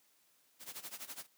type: noise with tremolo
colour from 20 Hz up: white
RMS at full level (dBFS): -44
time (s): 0.59-1.27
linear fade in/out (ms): 50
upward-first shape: sine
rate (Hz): 12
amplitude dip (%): 85
effects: white hiss -71 dBFS RMS until 1.37 s + high-pass 150 Hz 12 dB/octave